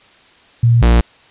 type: tone pair in turn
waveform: sine / 45% pulse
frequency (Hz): 117.6 / 58.56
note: A#2 / A#1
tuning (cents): +16 / +9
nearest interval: octave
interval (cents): 1207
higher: first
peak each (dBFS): -7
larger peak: neither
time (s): 0.63-0.82 / 0.82-1.01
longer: neither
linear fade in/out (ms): 5
effects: white hiss -47 dBFS RMS until 1.3 s + resampled to 8000 Hz